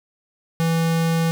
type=tone; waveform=square; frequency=164.81 Hz; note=E3; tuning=in tune; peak=-18 dBFS; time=0.6-1.31 s; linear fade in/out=0 ms; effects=none